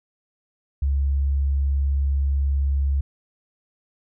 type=tone; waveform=sine; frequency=69.3 Hz; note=C#2; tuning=in tune; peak=-18 dBFS; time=0.82-3.01 s; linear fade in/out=5 ms; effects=none